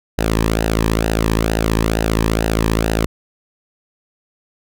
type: tone with flanger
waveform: sawtooth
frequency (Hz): 55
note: A1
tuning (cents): 0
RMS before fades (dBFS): -17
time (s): 0.18-3.06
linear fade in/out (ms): 5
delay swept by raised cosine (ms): 0.88 to 1.44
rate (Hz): 2.2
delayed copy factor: -0.65
effects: none